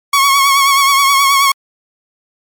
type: tone with vibrato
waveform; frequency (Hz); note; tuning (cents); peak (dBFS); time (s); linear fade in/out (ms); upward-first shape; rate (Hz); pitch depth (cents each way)
sawtooth; 1107; C#6; -3; -4; 0.13-1.52; 5; triangle; 9.4; 52
effects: MP3 96 kbps